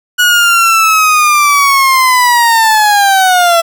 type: linear sweep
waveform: 30% pulse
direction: down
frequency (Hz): 1465 to 664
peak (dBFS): -3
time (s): 0.18-3.62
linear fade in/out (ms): 20
effects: none